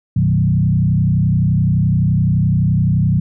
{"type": "tone with frequency modulation", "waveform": "sine", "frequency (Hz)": 138.59, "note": "C#3", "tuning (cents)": 0, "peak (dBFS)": -11, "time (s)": [0.16, 3.2], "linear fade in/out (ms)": 5, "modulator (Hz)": 31.7, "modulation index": 1.5, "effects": []}